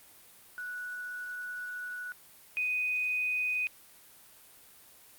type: tone pair in turn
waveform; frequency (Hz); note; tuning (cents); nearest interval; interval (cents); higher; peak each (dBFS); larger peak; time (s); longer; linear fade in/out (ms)
sine; 1474 / 2494; F#6 / D#7; -7 / +3; major sixth; 910; second; -36 / -28; second; 0.58-2.12 / 2.57-3.67; first; 0
effects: white hiss -56 dBFS RMS until 5.18 s + Opus 32 kbps